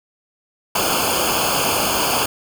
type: noise with comb filter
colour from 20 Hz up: pink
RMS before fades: -19 dBFS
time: 0.75-2.26 s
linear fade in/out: 5 ms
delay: 0.52 ms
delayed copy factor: -1
effects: none